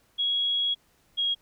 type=tone pair in turn; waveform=sine; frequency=3322 / 3286 Hz; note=G#7 / G#7; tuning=0 / -19 cents; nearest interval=unison; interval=19 cents; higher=first; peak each=-23 dBFS; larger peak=neither; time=0.18-0.75 / 1.17-1.35 s; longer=first; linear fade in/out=20 ms; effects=pink hiss -65 dBFS RMS until 1.41 s